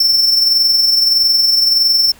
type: tone with amplitude modulation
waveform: square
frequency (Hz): 5380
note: E8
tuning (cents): +34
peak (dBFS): -8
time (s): 0-2.12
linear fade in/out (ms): 5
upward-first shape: sine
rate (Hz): 21.6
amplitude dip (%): 40
effects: pink hiss -44 dBFS RMS until 2.19 s